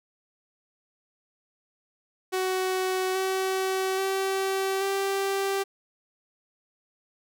sawtooth tone with pitch steps, 373.7 / 379.6 / 385.5 / 391.6 Hz, F#4 / F#4 / G4 / G4, +17 / +44 / -29 / -2 cents, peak -21 dBFS, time 2.32-5.64 s, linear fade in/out 20 ms, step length 830 ms, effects none

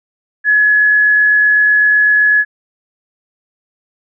sine tone with amplitude modulation, 1695 Hz, G#6, 35 cents sharp, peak -6 dBFS, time 0.44-2.45 s, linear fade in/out 50 ms, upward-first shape sine, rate 87.9 Hz, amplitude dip 25%, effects none

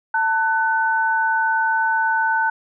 sine tone pair together, 892 / 1500.2 Hz, A5 / F#6, +23 / +23 cents, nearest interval major sixth, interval 900 cents, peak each -19 dBFS, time 0.14-2.5 s, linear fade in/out 5 ms, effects none

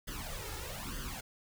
pink noise with flanger, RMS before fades -41 dBFS, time 0.07-1.21 s, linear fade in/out 10 ms, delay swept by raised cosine 0.62 to 2.32 ms, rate 1.1 Hz, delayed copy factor +0.8, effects none

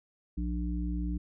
harmonic tone, 59.5 Hz, A#1, 36 cents sharp, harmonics 1 / 3 / 5, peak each -31 / -36 / -38 dBFS, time 0.37-1.18 s, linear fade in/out 10 ms, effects none

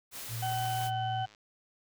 white noise, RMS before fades -42 dBFS, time 0.11-0.91 s, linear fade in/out 50 ms
sine tone, 115.6 Hz, A#2, 14 cents flat, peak -35 dBFS, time 0.28-1.27 s, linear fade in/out 50 ms
harmonic tone, 758 Hz, F#5, 42 cents sharp, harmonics 1 / 2 / 4, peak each -31 / -44 / -43 dBFS, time 0.42-1.26 s, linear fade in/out 10 ms
click train, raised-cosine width 0.2 ms, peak -39 dBFS, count 88, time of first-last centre 0.52-1.349 s, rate 105 Hz
effects none

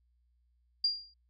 sine tone with exponential decay, 4783 Hz, D8, 31 cents sharp, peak -23 dBFS, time 0.84-1.14 s, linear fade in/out 5 ms, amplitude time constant 64 ms, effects added 60 Hz sine -68 dBFS peak until 1.29 s

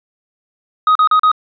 triangle tone bursts, 1255 Hz, D#6, 15 cents sharp, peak -6 dBFS, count 4, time 0.87-1.316 s, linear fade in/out 2 ms, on 83 ms, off 38 ms, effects resampled to 11025 Hz

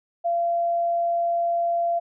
sine tone, 685 Hz, F5, 34 cents flat, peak -20 dBFS, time 0.24-2 s, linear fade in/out 20 ms, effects none

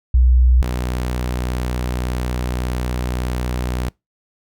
sine / sawtooth tone pair in turn, 62 / 61.75 Hz, B1 / B1, +7 / 0 cents, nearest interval unison, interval 7 cents, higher first, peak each -9 / -16 dBFS, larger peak first, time 0.14-0.62 / 0.62-3.89 s, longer second, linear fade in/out 5 ms, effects noise-tail reverb RT60 0.2 s tail -25 dB re dry

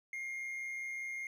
triangle tone with amplitude modulation, 2128 Hz, C7, 29 cents sharp, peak -35 dBFS, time 0.13-1.27 s, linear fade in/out 2 ms, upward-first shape sine, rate 125 Hz, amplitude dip 35%, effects none

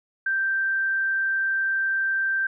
sine tone, 1568 Hz, G6, in tune, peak -21 dBFS, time 0.26-2.47 s, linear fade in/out 5 ms, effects none

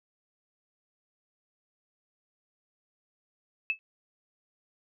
sine tone with exponential decay, 2611 Hz, E7, 17 cents flat, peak -21 dBFS, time 3.7-3.79 s, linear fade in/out 0 ms, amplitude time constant 18 ms, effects none

